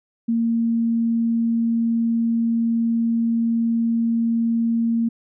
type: tone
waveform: sine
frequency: 230.3 Hz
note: A#3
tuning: 21 cents flat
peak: -17 dBFS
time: 0.28-5.09 s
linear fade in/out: 10 ms
effects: none